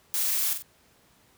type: noise with echo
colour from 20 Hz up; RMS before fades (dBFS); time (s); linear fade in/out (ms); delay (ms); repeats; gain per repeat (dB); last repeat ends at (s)
blue; -27; 0.14-0.53; 0; 46; 2; -7; 0.622
effects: pink hiss -61 dBFS RMS until 1.37 s + high-pass 60 Hz 12 dB/octave